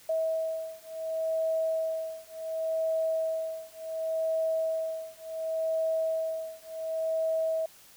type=beating tone pair; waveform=sine; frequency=644 / 644.69 Hz; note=E5 / E5; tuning=-41 / -39 cents; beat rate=0.69 Hz; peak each=-31 dBFS; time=0.09-7.66 s; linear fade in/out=5 ms; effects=white hiss -55 dBFS RMS until 7.96 s